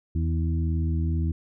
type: harmonic tone with a mistuned harmonic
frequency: 81.2 Hz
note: E2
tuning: 26 cents flat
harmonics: 1 / 2 / 3 / 4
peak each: -23 / -30 / -35 / -36 dBFS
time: 0.15-1.32 s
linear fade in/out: 5 ms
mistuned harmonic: 3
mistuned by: +25 cents
effects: none